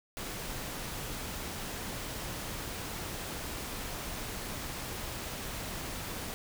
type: noise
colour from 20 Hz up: pink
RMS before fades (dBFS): -39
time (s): 0.17-6.34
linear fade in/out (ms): 0
effects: none